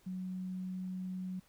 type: tone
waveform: sine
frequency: 185 Hz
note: F#3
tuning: in tune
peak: -37 dBFS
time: 0.06-1.4 s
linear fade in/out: 10 ms
effects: pink hiss -67 dBFS RMS until 1.48 s